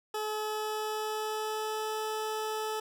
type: tone with pitch glide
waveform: 20% pulse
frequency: 428.4 to 433.9 Hz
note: A4 to A4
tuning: -46 to -24 cents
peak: -27 dBFS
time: 0.14-2.8 s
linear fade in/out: 5 ms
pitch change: +22 cents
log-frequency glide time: 0.38-1.95 s
effects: none